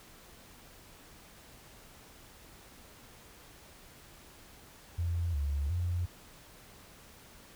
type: tone with pitch steps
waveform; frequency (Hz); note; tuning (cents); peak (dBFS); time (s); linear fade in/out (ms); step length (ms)
sine; 85.4 / 71.4 / 88; F2 / D2 / F2; -38 / -48 / +14; -29; 4.98-6.06; 10; 360
effects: pink hiss -55 dBFS RMS until 7.55 s